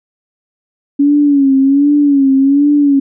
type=tone with vibrato; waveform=sine; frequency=280 Hz; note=C#4; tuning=18 cents sharp; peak=-6 dBFS; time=0.99-3 s; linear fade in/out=10 ms; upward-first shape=sine; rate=1.3 Hz; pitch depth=76 cents each way; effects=none